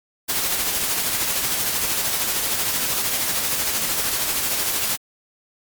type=noise with tremolo; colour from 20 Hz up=white; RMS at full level=-21 dBFS; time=0.28-4.97 s; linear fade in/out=20 ms; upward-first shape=sine; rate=13 Hz; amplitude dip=35%; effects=Opus 48 kbps